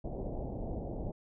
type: low-pass noise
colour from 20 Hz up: pink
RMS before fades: -38 dBFS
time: 0.04-1.12 s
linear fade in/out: 10 ms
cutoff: 750 Hz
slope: 48 dB/octave
effects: none